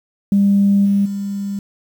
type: tone with level steps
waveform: sine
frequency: 199.8 Hz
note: G3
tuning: 33 cents sharp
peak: -9 / -11 / -20 dBFS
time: 0.32-1.59 s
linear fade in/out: 2 ms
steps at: 0.85 / 1.05 s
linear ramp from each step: 10 ms
effects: tanh soft clip ceiling -5 dBFS + 7-bit